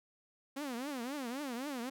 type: tone with vibrato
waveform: sawtooth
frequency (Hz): 262.7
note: C4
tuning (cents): +7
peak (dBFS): -34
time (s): 0.56-1.9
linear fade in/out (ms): 10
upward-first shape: triangle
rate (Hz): 3.8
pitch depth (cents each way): 260
effects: none